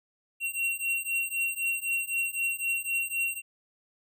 square beating tone pair, 2739 / 2742.9 Hz, F7 / F7, -34 / -32 cents, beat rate 3.9 Hz, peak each -32 / -31 dBFS, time 0.4-3.42 s, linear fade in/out 50 ms, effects none

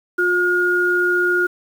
sine tone pair together, 356.8 / 1429 Hz, F4 / F6, +37 / +39 cents, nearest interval 2 octaves, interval 2402 cents, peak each -19 / -16 dBFS, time 0.18-1.47 s, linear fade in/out 10 ms, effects 7-bit

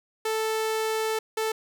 sawtooth tone pair in turn, 440 / 440 Hz, A4 / A4, 0 / 0 cents, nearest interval unison, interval 0 cents, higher neither, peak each -21 dBFS, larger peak neither, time 0.25-1.19 / 1.37-1.52 s, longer first, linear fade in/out 5 ms, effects none

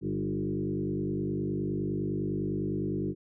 sine tone with frequency modulation, 248.3 Hz, B3, 9 cents sharp, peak -28 dBFS, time 0.01-3.15 s, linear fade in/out 50 ms, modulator 49.8 Hz, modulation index 2.8, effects none

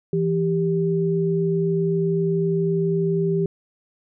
sine tone pair together, 166.14 / 394 Hz, E3 / G4, +14 / +9 cents, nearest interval octave + minor third, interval 1495 cents, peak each -21 dBFS, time 0.13-3.46 s, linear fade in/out 2 ms, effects none

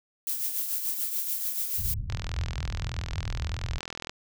violet noise with tremolo, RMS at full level -28 dBFS, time 0.27-1.94 s, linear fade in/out 2 ms, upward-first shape triangle, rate 6.9 Hz, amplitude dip 55%
white low-pass noise, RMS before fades -32 dBFS, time 1.78-3.79 s, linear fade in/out 0 ms, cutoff 110 Hz, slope 24 dB/octave
click train, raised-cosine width 0.2 ms, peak -18 dBFS, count 84, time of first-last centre 2.1-4.095 s, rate 41.6 Hz
effects none

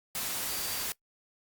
sine tone in noise, 4699 Hz, D8, in tune, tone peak -42 dBFS, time 0.49-0.83 s, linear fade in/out 0 ms, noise white, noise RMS -34 dBFS, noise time 0.15-0.92 s, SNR -11 dB, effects noise-tail reverb RT60 0.1 s tail -22 dB re dry + Opus 48 kbps

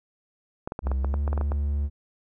clicks, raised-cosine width 1 ms, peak -17 dBFS, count 12, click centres 0.675 / 0.721 / 0.791 / 0.87 / 0.916 / 1.046 / 1.141 / 1.278 / 1.33 / 1.377 / 1.412 / 1.519 s
triangle tone with pitch glide, 66.3 to 71.88 Hz, C2 to D2, +23 to -37 cents, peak -21 dBFS, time 0.82-1.9 s, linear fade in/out 50 ms, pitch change +140 cents, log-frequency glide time 1.01-1.18 s
effects none

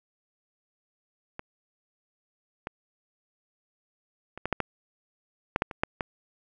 clicks, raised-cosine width 0.5 ms, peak -21 / -18 / -24 / -14 / -9 / -11 / -8 / -8 / -22 / -8 / -14 dBFS, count 11, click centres 1.394 / 2.671 / 4.376 / 4.456 / 4.527 / 4.603 / 5.561 / 5.621 / 5.712 / 5.835 / 6.008 s, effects none

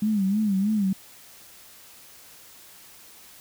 sine tone with vibrato, 203.5 Hz, G#3, 35 cents flat, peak -20 dBFS, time 0.02-0.93 s, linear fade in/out 5 ms, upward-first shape sine, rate 3.2 Hz, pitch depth 120 cents each way, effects white hiss -49 dBFS RMS until 3.4 s

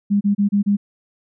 sine tone bursts, 202.7 Hz, G#3, 42 cents flat, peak -13 dBFS, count 5, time 0.1-0.77 s, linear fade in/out 20 ms, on 110 ms, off 30 ms, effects none

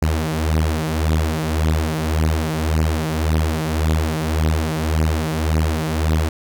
sawtooth beating tone pair, 77.78 / 79.58 Hz, D#2 / D#2, 0 / +40 cents, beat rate 1.8 Hz, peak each -16 dBFS, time 0.02-6.29 s, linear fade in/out 5 ms, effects none

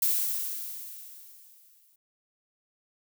violet noise with exponential decay, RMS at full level -24 dBFS, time 0.02-1.96 s, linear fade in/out 5 ms, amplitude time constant 420 ms, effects none

